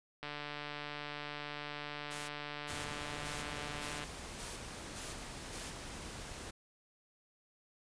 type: click train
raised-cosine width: 0.3 ms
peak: -26 dBFS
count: 561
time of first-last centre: 0.23-4.04 s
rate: 147 Hz
type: noise bursts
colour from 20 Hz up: white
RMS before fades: -46 dBFS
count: 7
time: 2.1-5.71 s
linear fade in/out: 20 ms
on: 190 ms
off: 380 ms
type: noise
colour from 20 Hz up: pink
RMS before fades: -46 dBFS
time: 2.69-6.51 s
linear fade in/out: 10 ms
effects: resampled to 22050 Hz